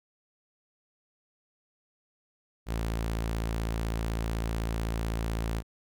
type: tone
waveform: sawtooth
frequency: 55.9 Hz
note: A1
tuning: 28 cents sharp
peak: -25 dBFS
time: 2.66-5.63 s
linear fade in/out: 50 ms
effects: none